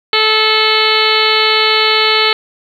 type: harmonic tone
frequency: 435.4 Hz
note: A4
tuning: 18 cents flat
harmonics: 1 / 2 / 3 / 4 / 5 / 6 / 7 / 8 / 9 / 10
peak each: -17 / -21 / -17 / -22 / -16 / -22 / -17 / -21 / -18 / -17 dBFS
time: 0.13-2.33 s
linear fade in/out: 2 ms
effects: 7-bit